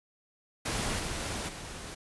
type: noise with level steps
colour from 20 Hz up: pink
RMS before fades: -32 / -35 / -42 dBFS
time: 0.65-1.95 s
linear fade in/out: 10 ms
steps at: 0.99 / 1.48 s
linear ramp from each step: 10 ms
effects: resampled to 24000 Hz